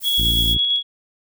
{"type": "noise", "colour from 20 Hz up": "violet", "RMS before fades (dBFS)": -28, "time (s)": [0, 0.56], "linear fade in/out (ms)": 50}
{"type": "tone with tremolo", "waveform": "sine", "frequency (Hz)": 3344, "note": "G#7", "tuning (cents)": 11, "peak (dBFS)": -15, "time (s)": [0.03, 0.83], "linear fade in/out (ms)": 50, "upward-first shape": "square", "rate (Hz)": 8.9, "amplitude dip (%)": 25}
{"type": "harmonic tone", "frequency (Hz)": 57.2, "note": "A#1", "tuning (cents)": -32, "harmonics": [1, 2, 3, 4, 5, 6, 7], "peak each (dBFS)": [-22, -27, -33, -33, -35, -39, -44], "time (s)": [0.18, 0.58], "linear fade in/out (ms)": 5}
{"effects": []}